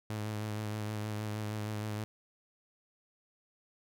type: tone with vibrato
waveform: sawtooth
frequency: 106.6 Hz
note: G#2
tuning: 46 cents sharp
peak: -31 dBFS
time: 0.1-2.04 s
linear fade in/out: 0 ms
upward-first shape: sine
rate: 6.4 Hz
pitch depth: 28 cents each way
effects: none